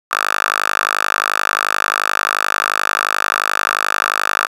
5% pulse tone with high-pass filter, 51.4 Hz, G#1, 17 cents flat, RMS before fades -18 dBFS, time 0.11-4.47 s, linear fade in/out 5 ms, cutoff 1200 Hz, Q 4.9, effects resampled to 32000 Hz

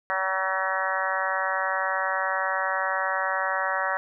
harmonic tone with a mistuned harmonic, 190 Hz, F#3, 46 cents sharp, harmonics 3 / 4 / 5 / 6 / 7 / 8 / 9 / 10, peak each -32 / -32 / -32 / -32 / -32 / -32 / -32 / -32 dBFS, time 0.1-3.97 s, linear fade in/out 0 ms, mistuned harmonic 6, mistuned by -18 cents, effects none

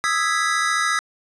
square chord, E major seventh, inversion third, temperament equal, 1244.5 / 1318.5 / 1661.2 / 1975.5 Hz, D#6 / E6 / G#6 / B6, 0 / 0 / 0 / 0 cents, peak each -25 dBFS, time 0.04-0.99 s, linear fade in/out 0 ms, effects resampled to 22050 Hz + 8-bit

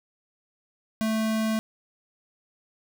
square tone, 220 Hz, A3, in tune, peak -24 dBFS, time 1.01-1.59 s, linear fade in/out 0 ms, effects none

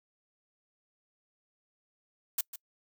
blue noise with echo, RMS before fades -29 dBFS, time 2.38-2.41 s, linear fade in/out 5 ms, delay 150 ms, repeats 1, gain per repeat -13 dB, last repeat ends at 2.56 s, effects noise-tail reverb RT60 0.1 s tail -26 dB re dry

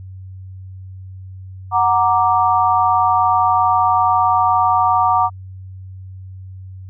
sine chord, Gb augmented, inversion none, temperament equal, 740 / 932.3 / 1174.7 Hz, Gb5 / Bb5 / D6, 0 / 0 / 0 cents, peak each -16 dBFS, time 1.71-5.3 s, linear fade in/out 50 ms, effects added 94 Hz sine -31 dBFS peak until 6.89 s

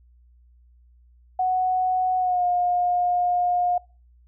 sine tone with pitch glide, 740 to 713.1 Hz, F#5 to F5, 0 to +36 cents, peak -19 dBFS, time 1.39-3.78 s, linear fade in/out 5 ms, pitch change -64 cents, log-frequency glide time 2.18-2.45 s, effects noise-tail reverb RT60 0.4 s tail -26 dB re dry + added 60 Hz sine -52 dBFS peak until 4.27 s

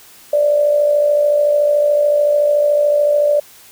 sine tone with amplitude modulation, 587.3 Hz, D5, in tune, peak -8 dBFS, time 0.33-3.4 s, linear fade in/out 5 ms, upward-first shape sine, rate 53.7 Hz, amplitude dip 50%, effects white hiss -43 dBFS RMS until 3.71 s

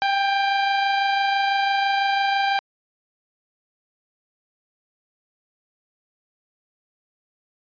sawtooth tone pair together, 790 / 816 Hz, G5 / G#5, +13 / -31 cents, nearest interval minor second, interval 56 cents, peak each -15 / -27 dBFS, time 0.02-2.59 s, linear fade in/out 0 ms, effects resampled to 11025 Hz

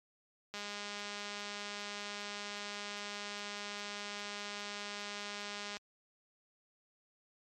click train, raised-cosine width 0.2 ms, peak -25 dBFS, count 1073, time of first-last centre 0.54-5.769 s, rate 205 Hz, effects high-pass 60 Hz 12 dB/octave + MP3 64 kbps

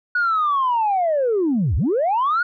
sine linear two-way sweep, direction down then up, 1471 to 58.27 to 1471 Hz, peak -15 dBFS, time 0.15-2.43 s, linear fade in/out 5 ms, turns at 1.76 s, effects tanh soft clip ceiling -13 dBFS

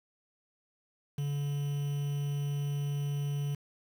triangle tone with quantisation, 143.3 Hz, D3, 42 cents flat, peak -28 dBFS, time 1.18-3.55 s, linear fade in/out 5 ms, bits 8, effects none

